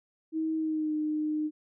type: tone with pitch glide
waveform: sine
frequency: 318.2 to 305.6 Hz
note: D#4 to D#4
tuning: +39 to -31 cents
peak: -27 dBFS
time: 0.32-1.51 s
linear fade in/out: 50 ms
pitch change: -70 cents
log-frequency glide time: 0.56-0.94 s
effects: none